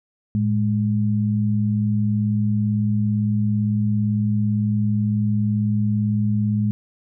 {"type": "tone pair together", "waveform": "sine", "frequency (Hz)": [110.3, 208.2], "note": ["A2", "G#3"], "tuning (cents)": [5, 5], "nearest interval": "major seventh", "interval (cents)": 1100, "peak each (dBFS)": -20, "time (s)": [0.35, 6.71], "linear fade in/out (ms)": 0, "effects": []}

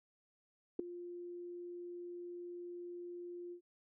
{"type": "tone with ADSR envelope", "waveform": "sine", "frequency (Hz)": 350.6, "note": "F4", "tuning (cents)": 7, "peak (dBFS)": -27, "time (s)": [0.79, 3.61], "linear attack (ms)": 5, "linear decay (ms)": 4, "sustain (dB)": -17, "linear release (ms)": 90, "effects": []}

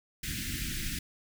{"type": "band-stop noise", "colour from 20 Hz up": "pink", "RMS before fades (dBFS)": -35, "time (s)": [0.23, 0.99], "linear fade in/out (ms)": 5, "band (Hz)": [310, 1600], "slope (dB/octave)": 48, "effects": []}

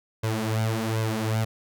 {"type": "tone with flanger", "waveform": "sawtooth", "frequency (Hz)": 110.8, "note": "A2", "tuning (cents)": 13, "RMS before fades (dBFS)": -26, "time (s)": [0.23, 1.45], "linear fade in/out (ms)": 10, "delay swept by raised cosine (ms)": [1.9, 7.7], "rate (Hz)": 1.3, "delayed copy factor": 0.75, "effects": []}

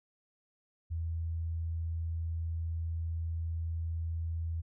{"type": "tone", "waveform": "sine", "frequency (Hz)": 82.41, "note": "E2", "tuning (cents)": 0, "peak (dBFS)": -32, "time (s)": [0.9, 4.62], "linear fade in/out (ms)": 20, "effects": []}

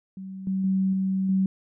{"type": "tone with level steps", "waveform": "sine", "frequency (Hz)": 190.7, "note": "G3", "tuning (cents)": -47, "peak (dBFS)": [-34, -23, -20, -22, -19], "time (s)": [0.17, 1.46], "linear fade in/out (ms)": 2, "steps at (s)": [0.47, 0.64, 0.93, 1.29], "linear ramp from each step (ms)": 2, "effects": []}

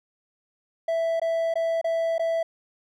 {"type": "tone with dropouts", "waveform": "triangle", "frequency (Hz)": 660, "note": "E5", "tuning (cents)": 2, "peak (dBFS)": -20, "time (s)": [0.88, 2.43], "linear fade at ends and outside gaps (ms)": 5, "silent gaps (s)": [[1.198, 1.216], [1.54, 1.555], [1.814, 1.843], [2.182, 2.194]], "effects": []}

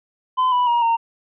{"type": "tone with pitch steps", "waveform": "triangle", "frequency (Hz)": [1020, 987, 949, 921], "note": ["C6", "B5", "A#5", "A#5"], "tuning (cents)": [-44, -1, 31, -21], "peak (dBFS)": -13, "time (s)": [0.37, 0.97], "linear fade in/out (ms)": 20, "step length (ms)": 150, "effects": ["resampled to 8000 Hz"]}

